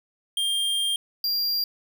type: tone pair in turn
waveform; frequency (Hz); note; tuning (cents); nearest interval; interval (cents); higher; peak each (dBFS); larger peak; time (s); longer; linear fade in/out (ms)
square; 3200 / 4767; G7 / D8; +35 / +25; perfect fifth; 690; second; -23; neither; 0.37-0.96 / 1.24-1.64; first; 2
effects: none